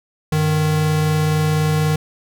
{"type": "tone pair together", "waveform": "square", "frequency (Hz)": [97.25, 154.1], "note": ["G2", "D#3"], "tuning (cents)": [-13, -16], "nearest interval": "minor sixth", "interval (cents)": 797, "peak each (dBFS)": [-25, -16], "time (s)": [0.32, 1.96], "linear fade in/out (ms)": 5, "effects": []}